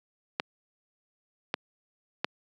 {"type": "clicks", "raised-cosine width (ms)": 0.3, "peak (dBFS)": -10, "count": 3, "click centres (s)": [0.399, 1.541, 2.245], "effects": ["high-pass 200 Hz 12 dB/octave"]}